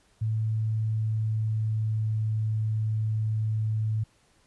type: tone with pitch glide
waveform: sine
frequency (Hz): 110 to 109.05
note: A2 to A2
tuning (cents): 0 to -15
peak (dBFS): -24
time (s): 0.21-4.04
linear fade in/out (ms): 10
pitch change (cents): -15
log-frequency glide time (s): 0.37-2.2
effects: pink hiss -64 dBFS RMS until 4.46 s + resampled to 24000 Hz